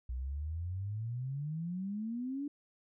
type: exponential sweep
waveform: sine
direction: up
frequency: 60 to 293.7 Hz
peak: -35 dBFS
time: 0.09-2.48 s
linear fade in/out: 5 ms
effects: none